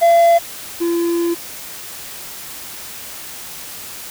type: tone pair in turn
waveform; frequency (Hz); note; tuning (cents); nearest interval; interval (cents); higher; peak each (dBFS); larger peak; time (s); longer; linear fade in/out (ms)
triangle; 680 / 340.8; F5 / F4; -46 / -42; octave; 1196; first; -6 / -13; first; 0.01-0.39 / 0.8-1.35; second; 20
effects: white hiss -32 dBFS RMS until 4.1 s